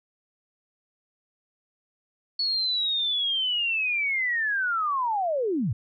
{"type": "linear sweep", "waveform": "sine", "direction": "down", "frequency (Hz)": [4414, 90.1], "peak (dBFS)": -23, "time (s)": [2.39, 5.73], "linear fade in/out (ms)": 5, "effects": []}